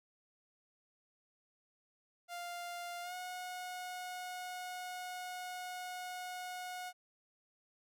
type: tone with pitch glide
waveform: sawtooth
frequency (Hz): 698.5 to 727.3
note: F5 to F#5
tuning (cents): 0 to -30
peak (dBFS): -38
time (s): 2.28-6.93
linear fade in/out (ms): 50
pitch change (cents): +70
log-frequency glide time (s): 3.02-3.14
effects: none